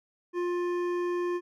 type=tone with hard clipping; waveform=triangle; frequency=352.4 Hz; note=F4; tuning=16 cents sharp; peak=-29 dBFS; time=0.33-1.41 s; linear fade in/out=50 ms; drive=15 dB; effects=none

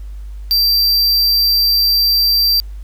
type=tone; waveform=square; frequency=4699 Hz; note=D8; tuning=in tune; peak=-11 dBFS; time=0.51-2.6 s; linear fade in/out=0 ms; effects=added 50 Hz sine -26 dBFS peak until 2.83 s + pink hiss -53 dBFS RMS until 2.83 s

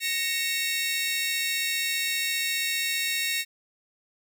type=tone cluster; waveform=sawtooth; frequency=1862 / 2216 / 2709 / 3799 Hz; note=A#6 / C#7 / E7 / A#7; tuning=-2 / -1 / +47 / +32 cents; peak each=-28 dBFS; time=0-3.45 s; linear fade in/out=50 ms; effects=none

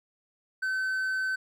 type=tone; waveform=triangle; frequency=1529 Hz; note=G6; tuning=44 cents flat; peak=-25 dBFS; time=0.62-1.36 s; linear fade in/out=10 ms; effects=none

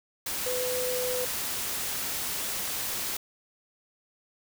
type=tone in noise; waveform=sine; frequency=502 Hz; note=B4; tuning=28 cents sharp; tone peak=-29 dBFS; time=0.46-1.25 s; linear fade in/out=5 ms; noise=white; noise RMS=-32 dBFS; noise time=0.26-3.17 s; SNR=0 dB; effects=none

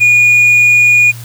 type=tone with tanh clipping; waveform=sine; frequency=2444 Hz; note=D#7; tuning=32 cents flat; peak=-5 dBFS; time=0-1.12 s; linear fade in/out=20 ms; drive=2 dB; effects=added 117 Hz sine -26 dBFS peak until 1.24 s + white hiss -35 dBFS RMS until 1.24 s

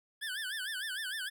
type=tone with vibrato; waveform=25% pulse; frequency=1631 Hz; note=G#6; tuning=32 cents flat; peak=-32 dBFS; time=0.21-1.3 s; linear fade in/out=20 ms; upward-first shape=sine; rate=6.6 Hz; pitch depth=170 cents each way; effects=none

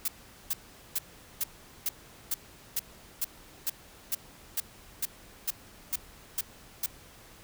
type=noise bursts; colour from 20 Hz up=blue; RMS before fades=-29 dBFS; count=16; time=0.05-6.862 s; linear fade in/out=5 ms; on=32 ms; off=420 ms; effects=pink hiss -53 dBFS RMS until 7.43 s

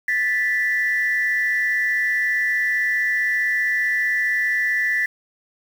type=tone pair together; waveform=sine; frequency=1758 / 1973.3 Hz; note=A6 / B6; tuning=-2 / -2 cents; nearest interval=major second; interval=200 cents; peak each=-20 dBFS; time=0.08-5.06 s; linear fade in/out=5 ms; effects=tanh soft clip ceiling -11 dBFS + 7-bit

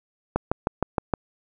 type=click train; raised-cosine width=1 ms; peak=-7 dBFS; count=6; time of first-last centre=0.36-1.138 s; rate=6.43 Hz; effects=none

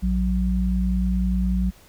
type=tone pair together; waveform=sine; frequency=58.2 / 185 Hz; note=A#1 / F#3; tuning=-2 / 0 cents; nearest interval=octave + minor sixth; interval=2002 cents; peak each=-21 / -22 dBFS; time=0.02-1.71 s; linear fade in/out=20 ms; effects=pink hiss -52 dBFS RMS until 1.88 s

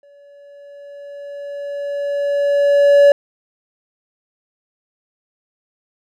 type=tone with exponential growth; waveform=triangle; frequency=570 Hz; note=C#5; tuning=48 cents sharp; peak=-3 dBFS; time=0.03-3.12 s; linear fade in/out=2 ms; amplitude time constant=670 ms; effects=none

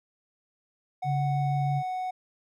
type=tone; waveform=triangle; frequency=740 Hz; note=F#5; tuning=in tune; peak=-27 dBFS; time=1.02-2.11 s; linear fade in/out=10 ms
type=tone with vibrato; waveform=sine; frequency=140.2 Hz; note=C#3; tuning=20 cents sharp; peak=-25 dBFS; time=1.04-1.83 s; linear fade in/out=50 ms; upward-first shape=sine; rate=6.3 Hz; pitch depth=10 cents each way
effects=none

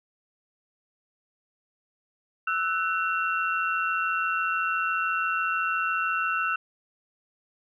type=tone cluster; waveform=sine; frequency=1317 / 1491 / 2727 Hz; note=E6 / F#6 / F7; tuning=-2 / +13 / -42 cents; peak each=-27 / -28 / -31 dBFS; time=2.47-6.56 s; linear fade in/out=5 ms; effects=none

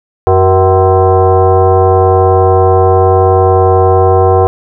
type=tone with frequency modulation; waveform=sine; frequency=191.9 Hz; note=G3; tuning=37 cents flat; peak=-4 dBFS; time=0.27-4.47 s; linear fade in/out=0 ms; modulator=283 Hz; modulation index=2.5; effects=none

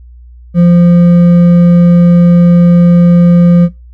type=tone with hard clipping; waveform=triangle; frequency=173.7 Hz; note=F3; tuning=9 cents flat; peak=-3 dBFS; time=0.54-3.69 s; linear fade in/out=50 ms; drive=8 dB; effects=noise-tail reverb RT60 0.2 s tail -17 dB re dry + added 60 Hz sine -31 dBFS peak until 3.93 s

